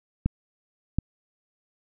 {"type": "clicks", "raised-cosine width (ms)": 5, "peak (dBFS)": -10, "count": 2, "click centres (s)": [0.26, 0.986], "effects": []}